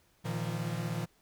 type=chord; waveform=45% pulse; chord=Bb suspended fourth; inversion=none; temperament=equal with one note detuned; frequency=116.54 / 155.56 / 171.71 Hz; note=Bb2 / Eb3 / F3; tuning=0 / 0 / -29 cents; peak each=-37 / -37 / -37 dBFS; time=0.24-1.06 s; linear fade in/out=20 ms; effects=pink hiss -68 dBFS RMS until 1.21 s